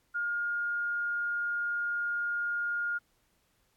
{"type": "tone", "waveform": "sine", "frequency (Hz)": 1419, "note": "F6", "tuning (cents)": 27, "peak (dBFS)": -29, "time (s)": [0.14, 2.99], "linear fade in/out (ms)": 20, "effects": ["pink hiss -72 dBFS RMS until 3.76 s", "AAC 64 kbps"]}